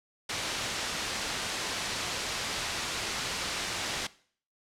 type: low-pass noise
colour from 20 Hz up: white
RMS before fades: -34 dBFS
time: 0.29-4.07 s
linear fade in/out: 5 ms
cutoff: 5300 Hz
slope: 12 dB/octave
effects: noise-tail reverb RT60 0.5 s tail -19 dB re dry + low-pass 11000 Hz 12 dB/octave